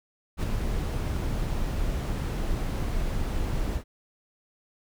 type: noise with ADSR envelope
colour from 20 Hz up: brown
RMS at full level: -23 dBFS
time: 0.37-3.84 s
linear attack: 59 ms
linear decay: 12 ms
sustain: -5 dB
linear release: 87 ms
effects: none